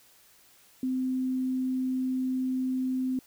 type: tone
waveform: sine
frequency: 258 Hz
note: C4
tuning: 24 cents flat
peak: -26 dBFS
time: 0.83-3.19 s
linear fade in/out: 2 ms
effects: white hiss -59 dBFS RMS until 3.26 s

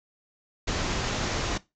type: low-pass noise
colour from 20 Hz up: pink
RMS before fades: -29 dBFS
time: 0.67-1.58 s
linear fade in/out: 10 ms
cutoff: 7200 Hz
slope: 96 dB/octave
effects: noise-tail reverb RT60 0.2 s tail -18 dB re dry

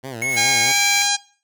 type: tone with vibrato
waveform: 10% pulse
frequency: 123.47 Hz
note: B2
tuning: in tune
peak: -21 dBFS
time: 0.03-0.73 s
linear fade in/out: 20 ms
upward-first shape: sine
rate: 4.8 Hz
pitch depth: 170 cents each way
type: tone with pitch glide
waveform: square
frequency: 2188 to 2332 Hz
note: C#7 to D7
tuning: -23 to -13 cents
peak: -21 dBFS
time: 0.22-1.02 s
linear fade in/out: 0 ms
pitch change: +110 cents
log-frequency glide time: 0.64-0.77 s
type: band-stop noise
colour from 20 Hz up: white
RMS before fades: -35 dBFS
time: 0.28-1.1 s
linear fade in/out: 50 ms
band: 300 to 640 Hz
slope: 96 dB/octave
type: harmonic tone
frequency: 810 Hz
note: G#5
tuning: 43 cents flat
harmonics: 1 / 2 / 3 / 4 / 5 / 6 / 7 / 8 / 9 / 10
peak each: -24 / -26 / -28 / -27 / -23 / -28 / -28 / -25 / -28 / -26 dBFS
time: 0.36-1.17 s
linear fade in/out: 20 ms
effects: noise-tail reverb RT60 0.4 s tail -19 dB re dry

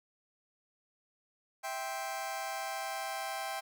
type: chord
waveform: sawtooth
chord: C major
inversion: first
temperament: just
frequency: 654.1 / 784.9 / 1046.5 Hz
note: E5 / G5 / C6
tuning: -14 / +2 / 0 cents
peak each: -38 / -34 / -40 dBFS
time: 1.63-3.61 s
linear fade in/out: 20 ms
effects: none

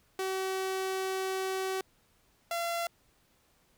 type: tone pair in turn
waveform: sawtooth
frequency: 380 / 682.2 Hz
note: F#4 / F5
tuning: +46 / -41 cents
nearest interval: minor seventh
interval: 1013 cents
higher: second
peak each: -27 dBFS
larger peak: neither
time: 0.19-1.81 / 2.51-2.87 s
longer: first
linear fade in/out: 2 ms
effects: pink hiss -68 dBFS RMS until 3.77 s

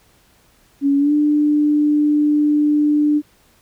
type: tone with pitch glide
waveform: sine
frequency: 280.4 to 297.1 Hz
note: C#4 to D4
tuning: +20 to +20 cents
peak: -12 dBFS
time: 0.81-3.22 s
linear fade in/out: 50 ms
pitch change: +100 cents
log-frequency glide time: 0.98-1.13 s
effects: pink hiss -55 dBFS RMS until 3.61 s

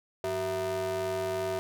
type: ring-modulated tone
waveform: square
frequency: 140.1 Hz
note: C#3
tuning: 19 cents sharp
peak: -27 dBFS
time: 0.24-1.59 s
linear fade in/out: 0 ms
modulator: 519 Hz
effects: none

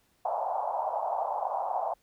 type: band-pass noise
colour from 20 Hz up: pink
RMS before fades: -31 dBFS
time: 0.25-1.94 s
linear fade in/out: 5 ms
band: 640 to 940 Hz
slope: 48 dB/octave
effects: pink hiss -69 dBFS RMS until 2.02 s

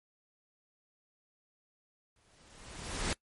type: noise with exponential growth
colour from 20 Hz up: pink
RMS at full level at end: -31 dBFS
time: 2.16-3.13 s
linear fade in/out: 2 ms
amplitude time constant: 210 ms
effects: noise-tail reverb RT60 0.1 s tail -22 dB re dry + MP3 48 kbps

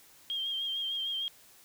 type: tone with vibrato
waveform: sine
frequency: 3200 Hz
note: G7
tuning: 35 cents sharp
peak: -31 dBFS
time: 0.3-1.28 s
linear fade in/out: 0 ms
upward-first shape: sine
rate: 6.6 Hz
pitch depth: 36 cents each way
effects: white hiss -58 dBFS RMS until 1.64 s

